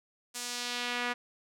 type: tone with band-pass filter sweep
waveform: sawtooth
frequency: 243.4 Hz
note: B3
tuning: 25 cents flat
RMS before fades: -35 dBFS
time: 0.34-1.14 s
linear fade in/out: 20 ms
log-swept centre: 8100 to 1800 Hz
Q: 1.1
effects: none